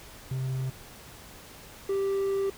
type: tone pair in turn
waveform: triangle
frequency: 130.81 / 392 Hz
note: C3 / G4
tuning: 0 / 0 cents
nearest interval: octave + perfect fifth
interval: 1900 cents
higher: second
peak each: -26 / -23 dBFS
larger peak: second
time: 0.31-0.7 / 1.89-2.5 s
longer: second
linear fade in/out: 5 ms
effects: pink hiss -48 dBFS RMS until 2.57 s